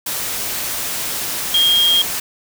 sine tone in noise, 3236 Hz, G#7, 46 cents flat, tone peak -11 dBFS, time 1.54-2.02 s, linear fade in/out 5 ms, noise white, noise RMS -23 dBFS, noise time 0.06-2.2 s, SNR +9 dB, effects none

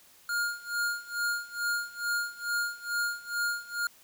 square tone with tremolo, 1416 Hz, F6, 23 cents sharp, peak -27 dBFS, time 0.29-3.87 s, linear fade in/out 2 ms, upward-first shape sine, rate 2.3 Hz, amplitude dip 90%, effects white hiss -58 dBFS RMS until 4.03 s

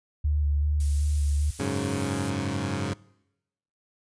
sine tone with vibrato, 73.42 Hz, D2, in tune, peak -21 dBFS, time 0.24-1.51 s, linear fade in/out 10 ms, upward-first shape square, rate 2.6 Hz, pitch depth 21 cents each way
violet noise, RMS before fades -36 dBFS, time 0.8-2.3 s, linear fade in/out 2 ms
15% pulse chord, F# suspended second, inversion none, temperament equal, 92.5 / 103.83 / 138.59 Hz, F#2 / G#2 / C#3, 0 / 0 / 0 cents, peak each -25 dBFS, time 1.59-2.94 s, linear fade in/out 10 ms
effects noise-tail reverb RT60 0.9 s tail -23 dB re dry + resampled to 22050 Hz

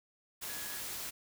sine tone in noise, 1678 Hz, G#6, 17 cents sharp, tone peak -49 dBFS, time 0.48-0.81 s, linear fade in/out 20 ms, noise white, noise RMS -41 dBFS, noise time 0.41-1.11 s, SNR -11 dB, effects none

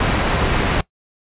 pink low-pass noise, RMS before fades -18 dBFS, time 0-0.81 s, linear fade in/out 5 ms, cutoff 2900 Hz, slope 12 dB/octave, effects noise-tail reverb RT60 0.1 s tail -20 dB re dry + resampled to 8000 Hz

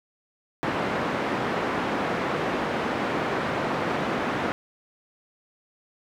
pink band-pass noise, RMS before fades -27 dBFS, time 0.63-4.52 s, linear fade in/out 0 ms, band 210 to 1800 Hz, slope 12 dB/octave, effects none

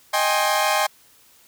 sawtooth chord, Ab major seventh, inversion second, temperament equal with one note detuned, 622.3 / 784 / 830.6 / 1063 Hz, Eb5 / G5 / Ab5 / C6, 0 / 0 / 0 / +27 cents, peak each -20 dBFS, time 0.13-0.87 s, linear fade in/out 10 ms, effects white hiss -54 dBFS RMS until 1.47 s

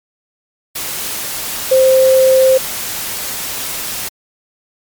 sine tone in noise, 523.3 Hz, C5, in tune, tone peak -6 dBFS, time 1.71-2.58 s, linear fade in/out 10 ms, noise white, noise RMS -22 dBFS, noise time 0.75-4.09 s, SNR +13 dB, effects MP3 96 kbps

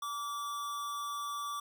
square tone with amplitude modulation, 1158 Hz, D6, 25 cents flat, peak -35 dBFS, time 0.02-1.6 s, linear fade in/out 5 ms, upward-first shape sine, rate 241 Hz, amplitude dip 35%, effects none

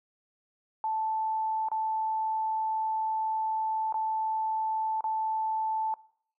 sine tone with dropouts, 878 Hz, A5, 4 cents flat, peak -27 dBFS, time 0.84-5.94 s, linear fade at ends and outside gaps 1 ms, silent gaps 1.686-1.716 / 3.925-3.942 / 5.008-5.041 s, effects noise-tail reverb RT60 0.6 s tail -21 dB re dry

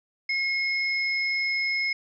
sine tone pair together, 2162 / 5142 Hz, C#7 / E8, -44 / -44 cents, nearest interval octave + minor third, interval 1500 cents, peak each -24 / -32 dBFS, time 0.29-1.93 s, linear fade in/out 5 ms, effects none

